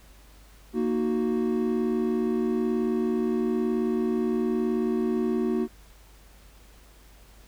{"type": "chord", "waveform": "triangle", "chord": "D# minor", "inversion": "second", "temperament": "equal", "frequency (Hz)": [233.1, 311.1, 370], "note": ["A#3", "D#4", "F#4"], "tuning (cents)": [0, 0, 0], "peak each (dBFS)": [-24, -29, -25], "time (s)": [0.73, 5.68], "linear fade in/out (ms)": 50, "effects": ["added 50 Hz sine -51 dBFS peak until 7.47 s", "pink hiss -56 dBFS RMS until 7.47 s"]}